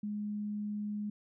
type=tone; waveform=sine; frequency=208.4 Hz; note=G#3; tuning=6 cents sharp; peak=-34 dBFS; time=0.03-1.1 s; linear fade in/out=5 ms; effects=none